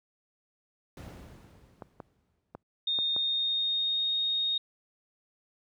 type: noise with exponential decay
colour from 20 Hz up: brown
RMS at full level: -37 dBFS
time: 0.97-2.63 s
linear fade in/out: 2 ms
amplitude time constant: 360 ms
type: clicks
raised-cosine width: 1 ms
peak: -26 dBFS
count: 5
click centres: 1.822 / 2.002 / 2.55 / 2.988 / 3.164 s
type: tone with pitch glide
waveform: sine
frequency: 3673 to 3718 Hz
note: A#7 to A#7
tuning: -26 to -5 cents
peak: -26 dBFS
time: 2.87-4.58 s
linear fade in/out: 5 ms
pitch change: +21 cents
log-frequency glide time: 3.07-4.15 s
effects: high-pass 80 Hz 12 dB/octave